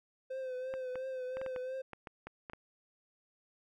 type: tone with vibrato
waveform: triangle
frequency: 516 Hz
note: C5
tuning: 24 cents flat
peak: -35 dBFS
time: 0.3-1.82 s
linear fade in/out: 10 ms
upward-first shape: triangle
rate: 2.9 Hz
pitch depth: 48 cents each way
type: clicks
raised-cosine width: 0.5 ms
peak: -29 dBFS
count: 11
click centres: 0.739 / 0.956 / 1.37 / 1.415 / 1.463 / 1.562 / 1.933 / 2.072 / 2.27 / 2.498 / 2.534 s
effects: none